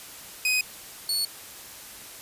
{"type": "tone pair in turn", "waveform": "sawtooth", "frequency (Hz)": [2507, 4411], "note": ["D#7", "C#8"], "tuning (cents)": [12, -9], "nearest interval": "minor seventh", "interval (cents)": 979, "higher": "second", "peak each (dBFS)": [-18, -21], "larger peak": "first", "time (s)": [[0.45, 0.61], [1.09, 1.25]], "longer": "neither", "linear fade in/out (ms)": 2, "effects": ["white hiss -43 dBFS RMS until 2.21 s", "resampled to 32000 Hz"]}